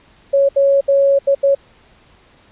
sine tone bursts at uneven times, 554.4 Hz, C#5, in tune, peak -9 dBFS, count 5, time 0.33-0.49 / 0.56-0.81 / 0.88-1.19 / 1.27-1.35 / 1.43-1.55 s, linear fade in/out 10 ms, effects pink hiss -50 dBFS RMS until 2.51 s + resampled to 8000 Hz

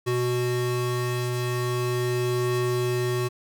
square tone pair together, 123.2 / 369.2 Hz, B2 / F#4, -4 / -4 cents, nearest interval octave + perfect fifth, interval 1900 cents, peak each -27 dBFS, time 0.06-3.29 s, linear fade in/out 20 ms, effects none

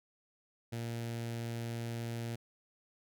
sawtooth tone with notch filter, 116.54 Hz, A#2, in tune, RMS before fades -39 dBFS, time 0.72-2.36 s, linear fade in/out 10 ms, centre 1100 Hz, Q 1.7, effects none

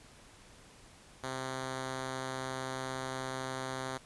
5% pulse tone, 131.1 Hz, C3, 4 cents sharp, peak -25 dBFS, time 1.23-3.98 s, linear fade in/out 10 ms, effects pink hiss -57 dBFS RMS until 4.05 s + resampled to 24000 Hz

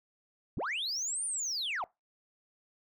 sine linear two-way sweep, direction up then down, 52 to 9397 to 638 Hz, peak -30 dBFS, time 0.57-1.84 s, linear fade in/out 0 ms, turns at 1.25 s, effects noise-tail reverb RT60 0.2 s tail -23 dB re dry + tanh soft clip ceiling -30 dBFS

